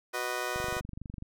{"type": "chord", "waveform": "15% pulse", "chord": "B major", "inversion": "second", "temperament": "just", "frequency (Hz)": [370.4, 493.9, 617.4], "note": ["F#4", "B4", "D#5"], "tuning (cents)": [2, 0, -14], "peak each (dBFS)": -30, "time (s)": [0.13, 0.81], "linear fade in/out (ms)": 20}
{"type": "click train", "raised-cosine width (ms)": 5, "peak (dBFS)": -28, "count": 17, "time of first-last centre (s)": [0.56, 1.224], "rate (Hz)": 24.1}
{"effects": []}